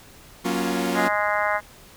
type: chord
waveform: sawtooth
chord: Gb major seventh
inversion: none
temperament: equal with one note detuned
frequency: 185 / 236.1 / 277.2 / 349.2 Hz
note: Gb3 / Bb3 / Db4 / F4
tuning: 0 / +22 / 0 / 0 cents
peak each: -24 dBFS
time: 0.44-1.09 s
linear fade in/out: 20 ms
type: harmonic tone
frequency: 207.7 Hz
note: G#3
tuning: in tune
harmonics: 3 / 4 / 5 / 6 / 7 / 8 / 9 / 10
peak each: -26 / -27 / -28 / -29 / -29 / -30 / -31 / -31 dBFS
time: 0.94-1.61 s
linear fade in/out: 50 ms
type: clicks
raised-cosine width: 1 ms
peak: -33 dBFS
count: 9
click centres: 1.127 / 1.194 / 1.233 / 1.285 / 1.353 / 1.387 / 1.418 / 1.467 / 1.549 s
effects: pink hiss -48 dBFS RMS until 1.96 s